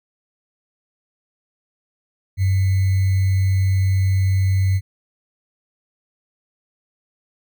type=tone with sample-and-hold; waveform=sine; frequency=95.5 Hz; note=G2; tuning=45 cents flat; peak=-14 dBFS; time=2.37-4.81 s; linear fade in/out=50 ms; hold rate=2100 Hz; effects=none